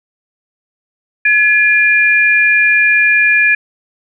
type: tone pair together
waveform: sine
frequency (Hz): 1700.6 / 2405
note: G#6 / D7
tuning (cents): +41 / +41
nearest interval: tritone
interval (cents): 600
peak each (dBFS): -10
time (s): 1.25-3.55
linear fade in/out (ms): 5
effects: none